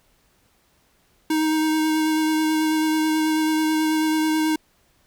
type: tone with vibrato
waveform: square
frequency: 313 Hz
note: D#4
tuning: 10 cents sharp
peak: -19 dBFS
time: 1.3-4.56 s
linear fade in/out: 5 ms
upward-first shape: sine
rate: 9.2 Hz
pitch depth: 13 cents each way
effects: pink hiss -62 dBFS RMS until 5.06 s

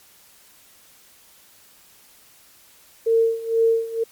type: tone with tremolo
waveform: sine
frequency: 455 Hz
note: A#4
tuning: 42 cents flat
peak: -13 dBFS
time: 3.06-4.04 s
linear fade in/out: 10 ms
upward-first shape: sine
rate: 2.1 Hz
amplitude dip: 85%
effects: white hiss -52 dBFS RMS until 4.11 s + MP3 96 kbps

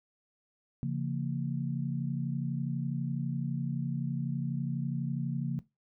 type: tone cluster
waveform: sine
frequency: 137.8 / 169.8 / 230.2 Hz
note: C#3 / F3 / A#3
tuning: -10 / -48 / -22 cents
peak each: -32 / -36 / -36 dBFS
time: 0.83-5.59 s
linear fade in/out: 0 ms
effects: noise-tail reverb RT60 0.2 s tail -17 dB re dry

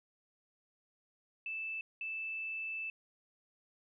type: tone bursts at uneven times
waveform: sine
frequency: 2637 Hz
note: E7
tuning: in tune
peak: -37 dBFS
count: 2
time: 1.46-1.81 / 2.01-2.9 s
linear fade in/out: 2 ms
effects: none

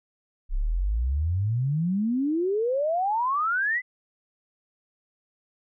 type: exponential sweep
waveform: sine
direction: up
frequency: 30.87 to 2052 Hz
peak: -22 dBFS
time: 0.49-3.82 s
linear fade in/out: 50 ms
effects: none

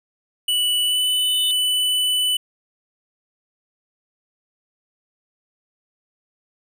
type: tone with pitch glide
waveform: square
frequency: 2960 to 2989 Hz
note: F#7 to F#7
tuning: 0 to +17 cents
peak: -18 dBFS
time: 0.48-2.37 s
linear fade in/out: 5 ms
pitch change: +17 cents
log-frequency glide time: 0.84-0.99 s
type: tone with exponential growth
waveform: sine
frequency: 3637 Hz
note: A#7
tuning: 43 cents flat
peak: -24 dBFS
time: 0.82-1.51 s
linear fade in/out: 0 ms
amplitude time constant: 150 ms
effects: none

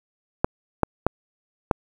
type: clicks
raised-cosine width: 1 ms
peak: -3 dBFS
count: 4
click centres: 0.445 / 0.833 / 1.066 / 1.712 s
effects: 7-bit

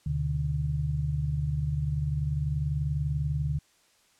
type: tone cluster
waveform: sine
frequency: 75 / 126.5 / 146.8 Hz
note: D2 / B2 / D3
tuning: +37 / +42 / 0 cents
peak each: -31 / -34 / -28 dBFS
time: 0.06-3.59 s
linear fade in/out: 5 ms
effects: white hiss -64 dBFS RMS until 4.19 s + low-pass 9000 Hz 12 dB/octave

